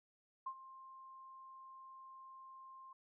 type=tone with ADSR envelope; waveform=sine; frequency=1057 Hz; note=C6; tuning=17 cents sharp; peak=-38 dBFS; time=0.46-2.93 s; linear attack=8 ms; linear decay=67 ms; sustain=-15 dB; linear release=4 ms; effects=none